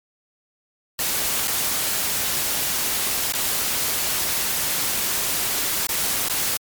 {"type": "noise with dropouts", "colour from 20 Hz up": "white", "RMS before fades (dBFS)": -23, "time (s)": [0.99, 6.57], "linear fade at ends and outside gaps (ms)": 1, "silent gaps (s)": [[1.474, 1.479], [3.323, 3.336], [5.869, 5.89], [6.285, 6.297]], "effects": ["MP3 96 kbps"]}